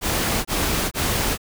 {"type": "noise bursts", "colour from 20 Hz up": "pink", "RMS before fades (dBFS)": -22, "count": 3, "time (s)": [0.01, 1.378], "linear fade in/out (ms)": 50, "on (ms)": 440, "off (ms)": 24, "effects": []}